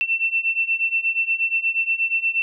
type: beating tone pair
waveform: sine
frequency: 2684 / 2692.4 Hz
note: E7 / E7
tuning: +31 / +36 cents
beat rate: 8.4 Hz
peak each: -23 / -21 dBFS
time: 0.01-2.42 s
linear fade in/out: 0 ms
effects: none